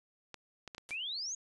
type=clicks; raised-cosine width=0.2 ms; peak=-27 dBFS; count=5; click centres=0.343 / 0.677 / 0.748 / 0.781 / 0.908 s
type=noise with exponential decay; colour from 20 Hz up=white; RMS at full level=-45 dBFS; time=0.89-1.01 s; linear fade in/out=0 ms; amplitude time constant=24 ms
type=exponential sweep; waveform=sine; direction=up; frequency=2282 to 6820 Hz; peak=-36 dBFS; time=0.91-1.35 s; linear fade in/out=5 ms
effects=resampled to 24000 Hz